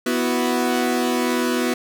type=chord; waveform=sawtooth; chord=B suspended fourth; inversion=none; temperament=equal; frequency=246.9 / 329.6 / 370 Hz; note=B3 / E4 / F#4; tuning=0 / 0 / 0 cents; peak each=-17 / -22 / -20 dBFS; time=0.06-1.74 s; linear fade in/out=5 ms; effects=none